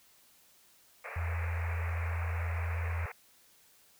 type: band-pass noise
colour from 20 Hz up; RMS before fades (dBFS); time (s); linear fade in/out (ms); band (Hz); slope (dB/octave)
white; -43; 1.04-3.12; 5; 420 to 2500; 96
type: tone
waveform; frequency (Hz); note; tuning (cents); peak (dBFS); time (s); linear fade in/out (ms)
sine; 84.1; E2; +35; -31; 1.16-3.06; 5
effects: white hiss -63 dBFS RMS until 3.99 s